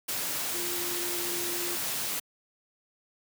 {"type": "tone in noise", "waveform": "sine", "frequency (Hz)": 349.2, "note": "F4", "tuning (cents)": 0, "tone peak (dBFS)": -37, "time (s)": [0.54, 1.76], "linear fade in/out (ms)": 10, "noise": "white", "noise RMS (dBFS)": -32, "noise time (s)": [0.08, 2.2], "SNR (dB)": -8, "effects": ["high-pass 100 Hz 12 dB/octave"]}